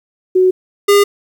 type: tone pair in turn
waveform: sine / square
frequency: 370.5 / 405.3 Hz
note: F#4 / G#4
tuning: +2 / -42 cents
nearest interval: major second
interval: 156 cents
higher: second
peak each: -7 dBFS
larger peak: neither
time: 0.35-0.51 / 0.88-1.04 s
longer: neither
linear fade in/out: 10 ms
effects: 8-bit